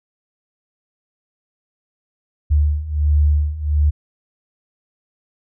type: beating tone pair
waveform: sine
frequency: 73.42 / 74.82 Hz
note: D2 / D2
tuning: 0 / +33 cents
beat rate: 1.4 Hz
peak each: -18 / -15 dBFS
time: 2.5-3.91 s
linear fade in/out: 20 ms
effects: none